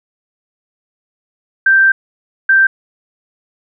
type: tone bursts at uneven times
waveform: sine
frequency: 1568 Hz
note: G6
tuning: in tune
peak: -6 dBFS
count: 2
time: 1.66-1.92 / 2.49-2.67 s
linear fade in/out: 5 ms
effects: none